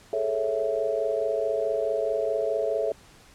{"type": "chord", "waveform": "sine", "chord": "A major seventh", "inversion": "third", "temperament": "equal", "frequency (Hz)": [415.3, 440, 554.4, 659.3], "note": ["G#4", "A4", "C#5", "E5"], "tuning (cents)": [0, 0, 0, 0], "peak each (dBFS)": [-33, -28, -29, -28], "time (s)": [0.13, 2.92], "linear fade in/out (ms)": 2, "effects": ["pink hiss -53 dBFS RMS until 3.34 s", "low-pass 10000 Hz 12 dB/octave"]}